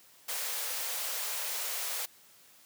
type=high-pass noise; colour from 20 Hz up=white; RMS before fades=-35 dBFS; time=0.28-2.06 s; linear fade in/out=10 ms; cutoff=440 Hz; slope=96 dB/octave; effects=white hiss -59 dBFS RMS until 2.65 s + high-pass 100 Hz 12 dB/octave